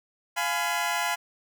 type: chord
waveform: 20% pulse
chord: F diminished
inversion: none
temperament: just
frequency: 698.5 / 838.1 / 1005.8 Hz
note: F5 / Ab5 / Cb6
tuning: 0 / +16 / +31 cents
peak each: -25 dBFS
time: 0.36-1.16 s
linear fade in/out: 20 ms
effects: none